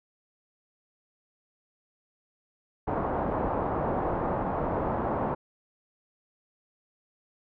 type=low-pass noise; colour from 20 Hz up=white; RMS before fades=-29 dBFS; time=2.87-5.35 s; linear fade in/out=10 ms; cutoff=970 Hz; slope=24 dB/octave; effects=none